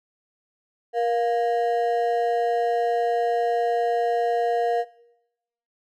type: ring-modulated tone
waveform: triangle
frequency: 587.3 Hz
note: D5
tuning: in tune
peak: -15 dBFS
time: 0.93-4.85 s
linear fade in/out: 50 ms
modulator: 115 Hz
effects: noise-tail reverb RT60 0.9 s tail -21 dB re dry